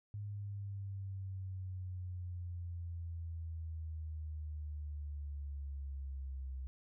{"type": "exponential sweep", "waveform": "sine", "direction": "down", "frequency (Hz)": [103.5, 65.3], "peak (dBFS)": -40, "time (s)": [0.14, 6.67], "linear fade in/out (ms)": 0, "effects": []}